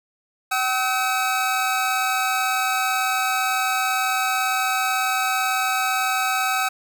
25% pulse tone pair together, 762.8 / 1284 Hz, G5 / E6, -47 / -46 cents, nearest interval major sixth, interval 901 cents, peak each -19 dBFS, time 0.51-6.69 s, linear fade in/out 10 ms, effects none

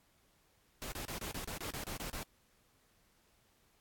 pink noise bursts, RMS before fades -42 dBFS, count 11, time 0.82-2.23 s, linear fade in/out 0 ms, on 100 ms, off 31 ms, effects pink hiss -71 dBFS RMS until 3.8 s + AAC 64 kbps

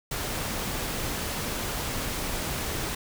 pink noise, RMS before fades -31 dBFS, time 0.11-2.95 s, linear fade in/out 5 ms, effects none

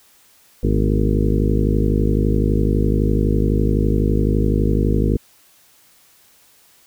harmonic tone with a mistuned harmonic, 51.91 Hz, G#1, in tune, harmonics 1 / 2 / 3 / 4 / 5 / 6 / 7 / 8 / 9, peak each -18 / -21 / -23 / -24 / -25 / -26 / -26 / -27 / -28 dBFS, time 0.63-5.17 s, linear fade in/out 5 ms, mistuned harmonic 4, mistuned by +85 cents, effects white hiss -53 dBFS RMS until 6.86 s

